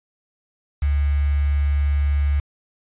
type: tone with quantisation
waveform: sine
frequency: 71.8 Hz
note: D2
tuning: 39 cents flat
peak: -16 dBFS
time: 0.82-2.4 s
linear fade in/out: 5 ms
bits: 6
effects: resampled to 8000 Hz